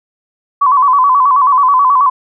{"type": "tone with vibrato", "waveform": "sine", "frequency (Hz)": 1075, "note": "C6", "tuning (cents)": 47, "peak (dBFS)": -6, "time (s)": [0.61, 2.1], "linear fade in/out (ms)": 10, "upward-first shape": "square", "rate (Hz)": 9.3, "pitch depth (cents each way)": 92, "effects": []}